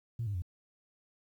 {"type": "tone with pitch steps", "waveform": "sine", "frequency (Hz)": [116.54, 102.04, 89.35], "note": ["A#2", "G#2", "F2"], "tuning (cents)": [0, -30, 40], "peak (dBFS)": -31, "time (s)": [0.19, 0.421], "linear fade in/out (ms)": 5, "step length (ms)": 77, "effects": ["tanh soft clip ceiling -28 dBFS", "11-bit"]}